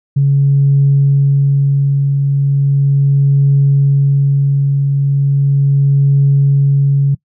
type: tone with tremolo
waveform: sine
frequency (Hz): 139.5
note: C#3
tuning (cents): +11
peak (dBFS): -5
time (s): 0.16-7.15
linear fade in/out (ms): 10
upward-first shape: triangle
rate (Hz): 0.37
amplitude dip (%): 40
effects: noise-tail reverb RT60 0.1 s tail -23 dB re dry + tanh soft clip ceiling -2 dBFS